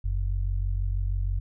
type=tone pair together; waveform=sine; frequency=46.25 / 92.5 Hz; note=F#1 / F#2; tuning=0 / 0 cents; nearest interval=octave; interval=1200 cents; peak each=-25 / -30 dBFS; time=0.04-1.4 s; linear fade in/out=10 ms; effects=none